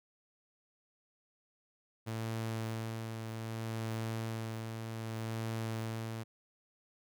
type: tone with tremolo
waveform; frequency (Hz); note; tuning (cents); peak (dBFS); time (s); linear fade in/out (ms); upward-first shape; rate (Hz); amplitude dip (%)
sawtooth; 112.3; A2; +36; -31; 2.06-6.24; 20; sine; 0.64; 40
effects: none